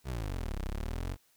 25% pulse exponential two-way sweep, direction down then up, 69.3 to 31.66 to 48.76 Hz, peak -30 dBFS, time 0.04-1.17 s, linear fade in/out 50 ms, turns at 0.61 s, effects white hiss -68 dBFS RMS until 1.36 s

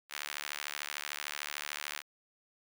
sawtooth tone with high-pass filter, 73.42 Hz, D2, in tune, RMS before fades -41 dBFS, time 0.09-2.03 s, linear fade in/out 50 ms, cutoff 1800 Hz, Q 1, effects none

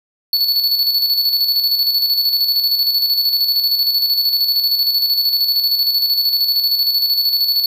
square tone with tremolo, 4435 Hz, C#8, in tune, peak -12 dBFS, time 0.33-7.66 s, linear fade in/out 2 ms, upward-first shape square, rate 13 Hz, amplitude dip 45%, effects none

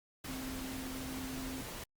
sine tone in noise, 261.6 Hz, C4, in tune, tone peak -41 dBFS, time 0.28-1.61 s, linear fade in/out 5 ms, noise pink, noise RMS -44 dBFS, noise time 0.24-1.84 s, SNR 0 dB, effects Opus 48 kbps

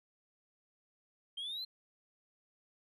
sine exponential sweep, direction up, 3146 to 4186 Hz, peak -36 dBFS, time 1.37-1.65 s, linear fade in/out 10 ms, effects tanh soft clip ceiling -37 dBFS

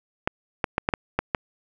clicks, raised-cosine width 0.5 ms, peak -6 dBFS, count 7, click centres 0.275 / 0.642 / 0.781 / 0.889 / 0.938 / 1.19 / 1.348 s, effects none

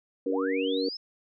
harmonic tone, 94.7 Hz, F#2, 41 cents sharp, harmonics 3 / 4 / 5, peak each -29 / -34 / -28 dBFS, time 0.26-0.89 s, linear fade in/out 5 ms
sine linear sweep, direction up, 293.7 to 5274 Hz, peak -34 dBFS, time 0.29-0.97 s, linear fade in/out 5 ms
effects none

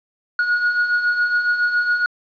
triangle beating tone pair, 1443 / 1450.2 Hz, F#6 / F#6, -44 / -35 cents, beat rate 7.2 Hz, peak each -23 / -15 dBFS, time 0.39-2.06 s, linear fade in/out 2 ms, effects resampled to 11025 Hz + 8-bit

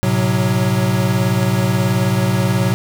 square chord, F# diminished, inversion first, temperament equal with one note detuned, 110 / 128.57 / 185 Hz, A2 / C3 / F#3, 0 / -30 / 0 cents, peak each -19 dBFS, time 0.03-2.74 s, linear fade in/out 0 ms, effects none

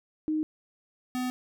sine / square tone pair in turn, 309.9 / 251.9 Hz, D#4 / B3, -7 / +34 cents, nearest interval major third, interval 359 cents, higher first, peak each -25 / -29 dBFS, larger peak first, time 0.28-0.43 / 1.15-1.3 s, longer neither, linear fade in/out 0 ms, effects none

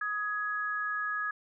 sine tone pair together, 1255.4 / 1674 Hz, D#6 / G#6, +15 / +13 cents, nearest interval perfect fourth, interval 498 cents, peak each -34 / -32 dBFS, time 0.01-1.31 s, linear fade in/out 5 ms, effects none

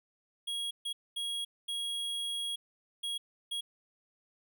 square tone bursts at uneven times, 3300 Hz, G#7, 12 cents flat, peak -34 dBFS, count 6, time 0.47-0.71 / 0.85-0.93 / 1.16-1.45 / 1.68-2.56 / 3.03-3.18 / 3.51-3.61 s, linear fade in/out 10 ms, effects none

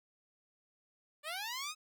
10% pulse linear sweep, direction up, 574 to 1287 Hz, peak -30 dBFS, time 1.23-1.75 s, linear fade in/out 50 ms, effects none

